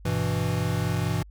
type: chord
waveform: square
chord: E minor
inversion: first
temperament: equal with one note detuned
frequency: 98.97 / 123.47 / 164.81 Hz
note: G2 / B2 / E3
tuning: +17 / 0 / 0 cents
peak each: -29 dBFS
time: 0.05-1.23 s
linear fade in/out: 5 ms
effects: added 50 Hz sine -44 dBFS peak until 1.3 s